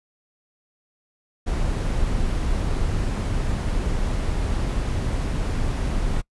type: noise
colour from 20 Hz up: brown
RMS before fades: -23 dBFS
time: 1.46-6.22 s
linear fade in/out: 20 ms
effects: noise-tail reverb RT60 0.1 s tail -23 dB re dry + resampled to 24000 Hz